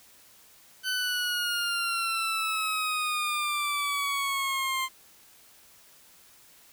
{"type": "exponential sweep", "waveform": "20% pulse", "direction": "down", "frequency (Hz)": [1518, 1046.5], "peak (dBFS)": -22, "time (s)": [0.83, 4.89], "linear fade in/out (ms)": 50, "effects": ["white hiss -56 dBFS RMS until 6.72 s"]}